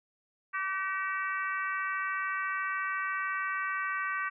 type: harmonic tone with a mistuned harmonic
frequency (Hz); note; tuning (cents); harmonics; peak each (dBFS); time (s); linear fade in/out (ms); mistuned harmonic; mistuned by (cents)
381.5; G4; -47; 3 / 4 / 5 / 6 / 7; -34 / -35 / -36 / -42 / -46; 0.53-4.3; 20; 3; +23
effects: none